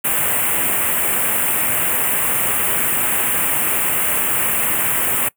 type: band-stop noise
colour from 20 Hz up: white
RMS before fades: -18 dBFS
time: 0.04-5.29 s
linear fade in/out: 10 ms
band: 2900 to 8200 Hz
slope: 48 dB/octave
effects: noise-tail reverb RT60 0.1 s tail -22 dB re dry + high-pass 80 Hz 12 dB/octave